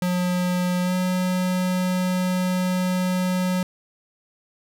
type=tone with pitch glide; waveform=square; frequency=179.9 to 183.04 Hz; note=F#3 to F#3; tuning=-48 to -18 cents; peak=-21 dBFS; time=0.02-3.63 s; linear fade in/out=2 ms; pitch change=+30 cents; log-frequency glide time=0.82-0.94 s; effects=none

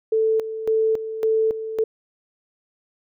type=tone with tremolo; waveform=sine; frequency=441.7 Hz; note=A4; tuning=7 cents sharp; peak=-16 dBFS; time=0.12-1.84 s; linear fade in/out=5 ms; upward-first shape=square; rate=1.8 Hz; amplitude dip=70%; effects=none

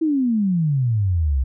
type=exponential sweep; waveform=sine; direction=down; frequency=329.6 to 62.4 Hz; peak=-16 dBFS; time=0.01-1.44 s; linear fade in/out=10 ms; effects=none

